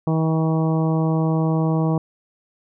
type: harmonic tone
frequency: 160 Hz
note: D#3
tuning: 49 cents sharp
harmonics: 1 / 2 / 3 / 4 / 5 / 6 / 7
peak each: -18 / -24 / -28 / -30 / -32 / -34 / -35 dBFS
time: 0.07-1.98 s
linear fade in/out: 2 ms
effects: none